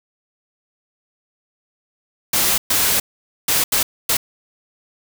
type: noise bursts at uneven times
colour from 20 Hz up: white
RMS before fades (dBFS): -17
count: 5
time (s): 2.33-2.58 / 2.7-3 / 3.48-3.64 / 3.72-3.83 / 4.09-4.17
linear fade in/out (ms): 5
effects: none